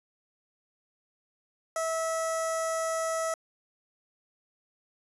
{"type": "tone with notch filter", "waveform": "15% pulse", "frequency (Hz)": 650, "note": "E5", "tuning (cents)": -24, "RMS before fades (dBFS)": -30, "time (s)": [1.76, 3.34], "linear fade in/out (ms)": 2, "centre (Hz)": 2800, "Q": 0.53, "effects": ["resampled to 24000 Hz"]}